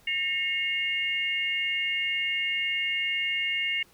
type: tone cluster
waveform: sine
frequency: 1828 / 2170 / 2810 Hz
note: A#6 / C#7 / F7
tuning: -34 / -37 / +10 cents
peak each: -36 / -28 / -29 dBFS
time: 0.07-3.83 s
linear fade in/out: 5 ms
effects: pink hiss -59 dBFS RMS until 3.93 s